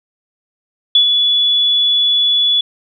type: tone with ADSR envelope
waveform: sine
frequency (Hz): 3420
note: A7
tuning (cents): -50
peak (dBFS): -5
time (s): 0.95-2.61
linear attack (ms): 4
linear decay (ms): 96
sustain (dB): -5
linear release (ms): 5
effects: none